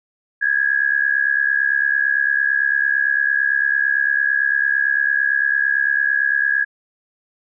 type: tone with amplitude modulation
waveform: sine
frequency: 1661.2 Hz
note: G#6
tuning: in tune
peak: -11 dBFS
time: 0.41-6.65 s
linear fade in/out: 20 ms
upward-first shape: sine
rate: 68.9 Hz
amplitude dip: 85%
effects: none